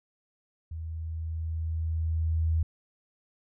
sine tone with level ramp, 80.8 Hz, E2, 34 cents flat, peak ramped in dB -34 to -22 dBFS, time 0.71-2.63 s, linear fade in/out 5 ms, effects none

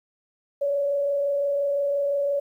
sine tone with frequency modulation, 566 Hz, C#5, 36 cents sharp, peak -21 dBFS, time 0.61-2.4 s, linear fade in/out 10 ms, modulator 25.8 Hz, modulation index 0.33, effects 10-bit

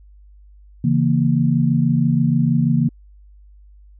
sine chord, A# diminished, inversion first, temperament equal, 138.59 / 164.81 / 233.1 Hz, C#3 / E3 / A#3, 0 / 0 / 0 cents, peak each -18 dBFS, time 0.84-2.89 s, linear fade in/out 5 ms, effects added 50 Hz sine -43 dBFS peak until 3.99 s

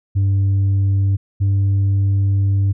sine tone pair in turn, 98 / 98.51 Hz, G2 / G2, 0 / +9 cents, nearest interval unison, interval 9 cents, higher second, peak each -10 dBFS, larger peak neither, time 0.15-1.17 / 1.4-2.73 s, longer second, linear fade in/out 20 ms, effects tanh soft clip ceiling -12 dBFS

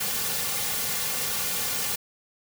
white noise with comb filter, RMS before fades -28 dBFS, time 0-1.96 s, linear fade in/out 10 ms, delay 3.1 ms, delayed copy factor -0.95, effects none

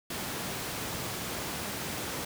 pink high-pass noise, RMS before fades -36 dBFS, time 0.1-2.25 s, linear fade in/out 5 ms, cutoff 100 Hz, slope 12 dB/octave, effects none

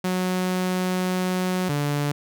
sawtooth tone pair in turn, 183.6 / 145.24 Hz, F#3 / D3, -13 / -19 cents, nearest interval major third, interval 406 cents, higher first, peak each -18 dBFS, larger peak neither, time 0.04-1.69 / 1.69-2.12 s, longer first, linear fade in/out 5 ms, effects none

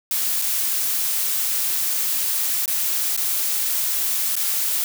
blue noise with dropouts, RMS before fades -22 dBFS, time 0.11-4.84 s, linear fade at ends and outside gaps 1 ms, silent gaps 0.416-0.42 / 2.658-2.678 / 3.165-3.175 / 4.355-4.365 s, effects none

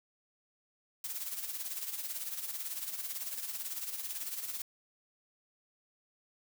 blue noise with tremolo, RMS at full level -37 dBFS, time 1.04-4.62 s, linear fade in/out 2 ms, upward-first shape sine, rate 18 Hz, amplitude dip 60%, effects none

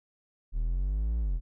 triangle linear two-way sweep, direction up then down, 36.69 to 58.27 to 36.69 Hz, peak -24 dBFS, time 0.52-1.41 s, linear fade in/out 50 ms, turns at 1.19 s, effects none

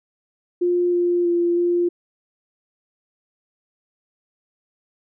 sine tone with pitch steps, 353.1 / 350.4 / 345.4 / 349 Hz, F4 / F4 / F4 / F4, +19 / +6 / -19 / -1 cents, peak -16 dBFS, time 0.61-1.89 s, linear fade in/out 10 ms, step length 320 ms, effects none

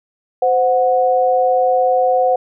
sine tone pair together, 516.7 / 734 Hz, C5 / F#5, -22 / -14 cents, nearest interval tritone, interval 608 cents, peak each -14 dBFS, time 0.42-2.36 s, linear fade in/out 5 ms, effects none

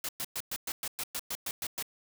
white noise bursts, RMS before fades -35 dBFS, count 12, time 0.04-1.826 s, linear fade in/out 2 ms, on 48 ms, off 110 ms, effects none

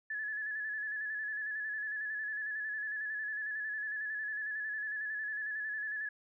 sine tone with vibrato, 1718 Hz, A6, 42 cents flat, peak -35 dBFS, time 0.1-6.09 s, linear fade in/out 5 ms, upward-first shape square, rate 11 Hz, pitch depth 35 cents each way, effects none

